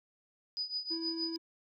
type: tone with tremolo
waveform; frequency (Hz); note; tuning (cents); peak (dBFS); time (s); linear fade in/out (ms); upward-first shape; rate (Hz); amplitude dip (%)
sine; 4967; D#8; -4; -31; 0.57-1.36; 0; triangle; 6.4; 90
type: tone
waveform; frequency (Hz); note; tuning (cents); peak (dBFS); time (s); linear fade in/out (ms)
triangle; 329.6; E4; 0; -35; 0.9-1.38; 20
effects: none